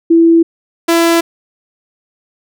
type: tone pair in turn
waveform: sine / sawtooth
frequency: 332.1 / 335.2 Hz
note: E4 / E4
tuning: +13 / +29 cents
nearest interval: unison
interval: 16 cents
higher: second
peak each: -4 dBFS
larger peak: neither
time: 0.1-0.43 / 0.88-1.21 s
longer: neither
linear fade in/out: 10 ms
effects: none